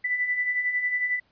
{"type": "beating tone pair", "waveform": "sine", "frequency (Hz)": [1975.5, 1986.5], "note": ["B6", "B6"], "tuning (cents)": [0, 10], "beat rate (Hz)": 11, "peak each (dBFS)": [-32, -24], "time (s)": [0.04, 1.2], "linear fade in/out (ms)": 10, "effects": ["pink hiss -66 dBFS RMS until 1.31 s", "resampled to 11025 Hz"]}